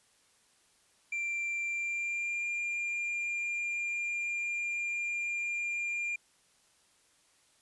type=tone with pitch glide; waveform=triangle; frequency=2362 to 2398 Hz; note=D7 to D7; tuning=+9 to +36 cents; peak=-30 dBFS; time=1.12-6.16 s; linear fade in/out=5 ms; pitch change=+27 cents; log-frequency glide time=1.64-2.43 s; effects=white hiss -67 dBFS RMS until 7.61 s + resampled to 24000 Hz